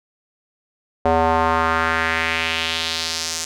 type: tone with band-pass filter sweep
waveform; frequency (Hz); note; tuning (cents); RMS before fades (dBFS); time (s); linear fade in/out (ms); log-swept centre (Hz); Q
square; 81.7; E2; -15; -20; 1.05-3.45; 5; 680 to 6600; 2.1
effects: none